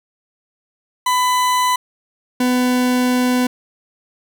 40% pulse tone pair in turn, 1000 / 250 Hz, B5 / B3, +21 / +21 cents, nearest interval 2 octaves, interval 2400 cents, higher first, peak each -13 / -13 dBFS, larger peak neither, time 1.06-1.76 / 2.4-3.47 s, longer second, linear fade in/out 5 ms, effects none

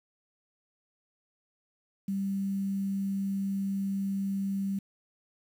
sine tone with quantisation, 196 Hz, G3, in tune, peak -28 dBFS, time 2.08-4.79 s, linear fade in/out 5 ms, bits 9, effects none

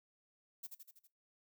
violet noise with echo, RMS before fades -45 dBFS, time 0.63-0.67 s, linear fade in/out 10 ms, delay 81 ms, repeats 5, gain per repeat -4 dB, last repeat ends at 1.075 s, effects noise-tail reverb RT60 0.2 s tail -19 dB re dry

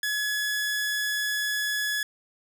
sawtooth tone, 1696 Hz, G#6, 36 cents sharp, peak -22 dBFS, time 0.03-2.03 s, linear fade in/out 2 ms, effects none

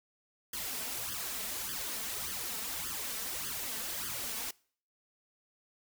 white noise with flanger, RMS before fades -38 dBFS, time 0.53-4.51 s, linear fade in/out 5 ms, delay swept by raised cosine 0.62 to 4.62 ms, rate 1.7 Hz, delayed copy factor +0.85, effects noise-tail reverb RT60 0.5 s tail -24 dB re dry

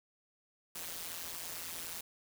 white noise with amplitude modulation, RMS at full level -39 dBFS, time 0.75-2.01 s, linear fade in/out 5 ms, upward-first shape sine, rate 169 Hz, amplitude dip 90%, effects none

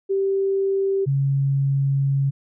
sine tone pair in turn, 390 / 137.89 Hz, G4 / C#3, -9 / -9 cents, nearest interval octave + tritone, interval 1800 cents, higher first, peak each -18 / -17 dBFS, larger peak second, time 0.09-1.06 / 1.06-2.31 s, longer second, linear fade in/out 20 ms, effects none

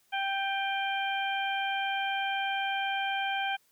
harmonic tone with a mistuned harmonic, 784 Hz, G5, in tune, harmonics 1 / 2 / 3 / 4, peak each -31 / -34 / -36 / -37 dBFS, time 0.12-3.57 s, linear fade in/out 20 ms, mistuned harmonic 3, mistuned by +27 cents, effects white hiss -68 dBFS RMS until 3.71 s

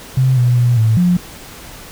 sine tone with pitch steps, 130.4 / 122.9 / 121.5 / 111.3 / 177.8 Hz, C3 / B2 / B2 / A2 / F3, -5 / -8 / -28 / +20 / +31 cents, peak -9 dBFS, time 0.17-1.17 s, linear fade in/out 5 ms, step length 200 ms, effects pink hiss -35 dBFS RMS until 1.91 s

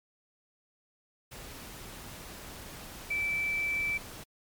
sine tone in noise, 2323 Hz, D7, 20 cents flat, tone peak -28 dBFS, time 3.1-3.98 s, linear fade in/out 10 ms, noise pink, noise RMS -45 dBFS, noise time 1.31-4.24 s, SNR +14 dB, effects MP3 96 kbps

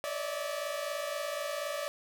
sawtooth tone cluster, 564 / 588 / 645 Hz, C#5 / D5 / E5, +30 / +2 / -38 cents, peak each -37 / -32 / -36 dBFS, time 0.04-1.88 s, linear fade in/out 0 ms, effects none

